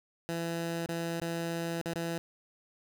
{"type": "tone with dropouts", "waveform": "15% pulse", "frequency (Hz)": 167.6, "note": "E3", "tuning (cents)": 29, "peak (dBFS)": -26, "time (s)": [0.29, 2.18], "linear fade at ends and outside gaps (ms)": 0, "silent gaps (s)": [[0.861, 0.889], [1.2, 1.216], [1.814, 1.858], [1.936, 1.957]], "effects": []}